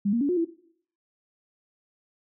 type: tone with pitch steps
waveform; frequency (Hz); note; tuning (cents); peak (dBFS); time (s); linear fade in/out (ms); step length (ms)
sine; 201.9 / 234.1 / 283.9 / 359 / 332.9; G#3 / A#3 / C#4 / F4 / E4; -49 / +8 / +41 / +48 / +17; -21; 0.05-0.45; 10; 80
effects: noise-tail reverb RT60 0.6 s tail -18 dB re dry